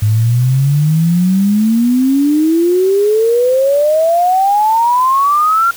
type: exponential sweep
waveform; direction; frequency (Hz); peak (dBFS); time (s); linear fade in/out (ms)
sine; up; 103.83 to 1393; -8; 0.02-5.71; 5
effects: white hiss -33 dBFS RMS until 5.76 s